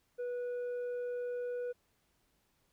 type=tone with tanh clipping; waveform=sine; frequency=489.2 Hz; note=B4; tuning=16 cents flat; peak=-36 dBFS; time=0.18-1.73 s; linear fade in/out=20 ms; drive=4 dB; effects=pink hiss -75 dBFS RMS until 2.72 s